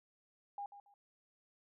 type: tone with echo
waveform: sine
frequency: 810 Hz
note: G#5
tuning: 43 cents flat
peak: -40 dBFS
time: 0.58-0.66 s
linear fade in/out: 2 ms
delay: 140 ms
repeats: 2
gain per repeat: -12 dB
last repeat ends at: 0.94 s
effects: none